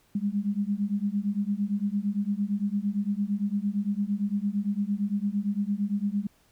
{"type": "beating tone pair", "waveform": "sine", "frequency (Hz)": [198.8, 207.6], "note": ["G3", "G#3"], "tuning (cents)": [25, 0], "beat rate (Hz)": 8.8, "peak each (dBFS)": -28, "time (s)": [0.15, 6.27], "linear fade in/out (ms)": 5, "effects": ["pink hiss -64 dBFS RMS until 6.51 s"]}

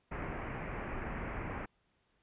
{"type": "low-pass noise", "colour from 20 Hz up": "pink", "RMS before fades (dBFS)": -40, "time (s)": [0.11, 1.66], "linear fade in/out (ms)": 10, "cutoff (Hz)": 2400, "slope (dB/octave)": 48, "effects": ["pink hiss -75 dBFS RMS until 2.22 s", "resampled to 8000 Hz"]}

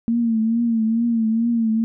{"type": "tone with vibrato", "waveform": "sine", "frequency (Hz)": 228.1, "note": "A#3", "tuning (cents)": -37, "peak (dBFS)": -16, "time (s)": [0.08, 1.84], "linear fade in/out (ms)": 0, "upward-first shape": "triangle", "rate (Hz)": 2.3, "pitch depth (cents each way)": 74, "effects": []}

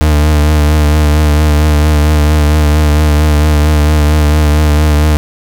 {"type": "tone with vibrato", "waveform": "40% pulse", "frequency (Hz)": 75.4, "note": "D2", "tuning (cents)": 46, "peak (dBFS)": -5, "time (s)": [0.01, 5.17], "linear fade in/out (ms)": 0, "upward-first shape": "triangle", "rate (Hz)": 4.4, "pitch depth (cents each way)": 42, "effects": []}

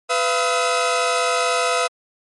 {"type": "tone cluster", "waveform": "sawtooth", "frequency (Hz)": [500, 683, 1276], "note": ["B4", "F5", "D#6"], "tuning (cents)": [21, -39, 43], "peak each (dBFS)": -18, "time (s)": [0.09, 1.88], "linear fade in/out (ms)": 20, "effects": ["MP3 48 kbps"]}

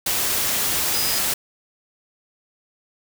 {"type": "tone in noise", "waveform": "sine", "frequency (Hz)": 4978, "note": "D#8", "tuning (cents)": 0, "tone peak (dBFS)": -26, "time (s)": [0.94, 1.19], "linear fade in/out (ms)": 5, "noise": "white", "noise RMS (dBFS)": -22, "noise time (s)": [0.06, 1.34], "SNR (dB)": -7, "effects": []}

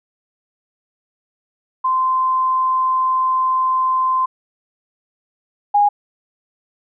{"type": "tone pair in turn", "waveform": "sine", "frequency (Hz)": [1037, 821.1], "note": ["C6", "G#5"], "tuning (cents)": [-16, -20], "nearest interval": "major third", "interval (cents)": 404, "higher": "first", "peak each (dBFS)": [-14, -10], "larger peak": "second", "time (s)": [[1.84, 4.26], [5.74, 5.89]], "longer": "first", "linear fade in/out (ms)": 10, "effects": []}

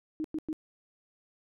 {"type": "tone bursts", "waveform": "sine", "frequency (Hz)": 311.9, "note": "D#4", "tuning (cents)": 4, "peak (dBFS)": -30, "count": 3, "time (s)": [0.2, 0.529], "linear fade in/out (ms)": 0, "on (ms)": 43, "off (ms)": 100, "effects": []}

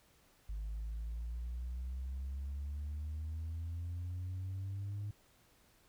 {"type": "exponential sweep", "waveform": "sine", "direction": "up", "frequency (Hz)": [51.3, 103.83], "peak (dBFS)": -36, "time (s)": [0.49, 5.11], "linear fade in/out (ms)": 5, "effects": ["tanh soft clip ceiling -36 dBFS", "pink hiss -68 dBFS RMS until 5.88 s"]}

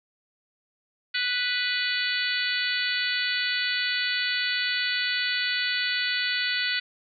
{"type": "harmonic tone", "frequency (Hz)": 493.9, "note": "B4", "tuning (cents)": 0, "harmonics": [3, 4, 5, 6, 7, 8, 9], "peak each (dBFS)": [-30, -30, -33, -33, -34, -33, -32], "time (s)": [1.14, 6.8], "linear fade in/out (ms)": 10, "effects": []}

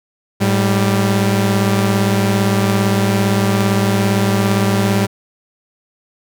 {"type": "tone pair together", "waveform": "sawtooth", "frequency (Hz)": [106.81, 196], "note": ["G#2", "G3"], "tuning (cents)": [49, 0], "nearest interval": "major seventh", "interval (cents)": 1051, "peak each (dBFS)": [-12, -11], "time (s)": [0.4, 5.07], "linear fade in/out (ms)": 20, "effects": []}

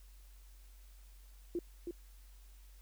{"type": "tone with echo", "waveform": "sine", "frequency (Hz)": 345.9, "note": "F4", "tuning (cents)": -17, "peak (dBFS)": -33, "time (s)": [1.55, 1.59], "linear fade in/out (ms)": 2, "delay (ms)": 320, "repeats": 1, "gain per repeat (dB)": -5, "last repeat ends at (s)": 1.91, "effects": ["added 47 Hz sine -54 dBFS peak until 2.81 s", "white hiss -67 dBFS RMS until 2.81 s"]}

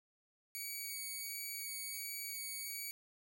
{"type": "tone with vibrato", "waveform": "5% pulse", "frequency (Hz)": 2253, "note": "C#7", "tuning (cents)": 28, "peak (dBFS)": -32, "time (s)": [0.55, 2.91], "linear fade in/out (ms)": 0, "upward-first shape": "sine", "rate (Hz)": 1.4, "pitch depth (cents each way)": 13, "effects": []}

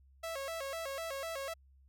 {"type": "tone with vibrato", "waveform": "sawtooth", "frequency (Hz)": 600, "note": "D5", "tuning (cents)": 37, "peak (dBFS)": -34, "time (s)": [0.23, 1.54], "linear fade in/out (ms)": 10, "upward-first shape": "square", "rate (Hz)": 4, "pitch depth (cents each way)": 160, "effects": ["added 67 Hz sine -60 dBFS peak until 1.88 s"]}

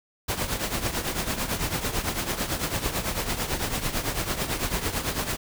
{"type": "noise with tremolo", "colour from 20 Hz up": "pink", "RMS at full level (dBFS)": -25, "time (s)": [0.28, 5.37], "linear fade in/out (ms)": 10, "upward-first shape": "triangle", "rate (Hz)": 9, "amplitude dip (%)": 75, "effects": []}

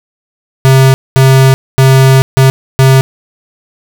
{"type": "tone bursts at uneven times", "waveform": "square", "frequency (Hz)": 133, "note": "C3", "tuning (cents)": 29, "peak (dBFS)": -3, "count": 5, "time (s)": [[0.65, 0.94], [1.16, 1.54], [1.78, 2.22], [2.37, 2.5], [2.79, 3.01]], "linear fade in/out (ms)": 0, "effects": []}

